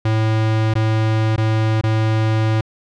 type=tone with dropouts; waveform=square; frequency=110 Hz; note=A2; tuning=in tune; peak=-15 dBFS; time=0.05-2.61 s; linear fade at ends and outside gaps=5 ms; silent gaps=0.739-0.753 / 1.362-1.378 / 1.812-1.836 s; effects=low-pass 4000 Hz 12 dB/octave